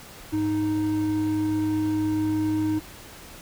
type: tone pair together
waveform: triangle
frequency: 103.57 / 310.6 Hz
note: G#2 / D#4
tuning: -4 / -3 cents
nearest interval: octave + perfect fifth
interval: 1901 cents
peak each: -29 / -20 dBFS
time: 0.32-2.8 s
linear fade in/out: 20 ms
effects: pink hiss -44 dBFS RMS until 3.41 s